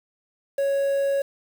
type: tone with quantisation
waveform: triangle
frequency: 554.4 Hz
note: C#5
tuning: in tune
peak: -18 dBFS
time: 0.58-1.22 s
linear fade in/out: 5 ms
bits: 7
effects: none